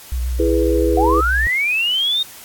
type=tone with vibrato; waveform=sine; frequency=61.9 Hz; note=B1; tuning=5 cents sharp; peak=-18 dBFS; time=0.12-1.47 s; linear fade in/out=0 ms; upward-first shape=sine; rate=7.6 Hz; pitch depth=49 cents each way
type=chord; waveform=sine; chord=E major; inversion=none; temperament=equal; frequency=329.6 / 415.3 / 493.9 Hz; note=E4 / G#4 / B4; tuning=0 / 0 / 0 cents; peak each=-18 / -19 / -19 dBFS; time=0.39-1.21 s; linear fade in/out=10 ms
type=linear sweep; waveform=sine; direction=up; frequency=698.5 to 3729 Hz; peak=-15 dBFS; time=0.97-2.23 s; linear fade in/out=5 ms
effects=white hiss -39 dBFS RMS until 2.44 s + AAC 64 kbps